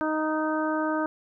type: harmonic tone with a mistuned harmonic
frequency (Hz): 311.1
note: D#4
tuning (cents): 0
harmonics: 1 / 2 / 3 / 4 / 5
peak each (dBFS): -27 / -30 / -32 / -33 / -34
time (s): 0.01-1.06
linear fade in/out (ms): 0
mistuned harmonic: 5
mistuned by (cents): -16
effects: none